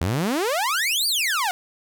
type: exponential two-way sweep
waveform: sawtooth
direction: up then down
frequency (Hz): 77.1 to 4831 to 701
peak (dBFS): -17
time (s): 0.01-1.51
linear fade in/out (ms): 0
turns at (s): 1.07
effects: none